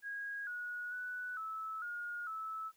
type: tone with pitch steps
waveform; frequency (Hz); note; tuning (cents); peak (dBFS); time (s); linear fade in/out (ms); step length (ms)
sine; 1642 / 1456 / 1484 / 1305 / 1429 / 1306; G#6 / F#6 / F#6 / E6 / F6 / E6; -20 / -28 / +5 / -18 / +39 / -17; -39; 0.02-2.72; 50; 450
effects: white hiss -72 dBFS RMS until 2.76 s